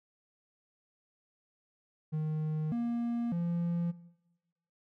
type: tone with pitch steps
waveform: triangle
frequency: 155 / 235.9 / 171.4 Hz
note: D#3 / A#3 / F3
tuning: -6 / +21 / -32 cents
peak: -28 dBFS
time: 2.12-3.92 s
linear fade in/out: 20 ms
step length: 600 ms
effects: noise-tail reverb RT60 1.0 s tail -19 dB re dry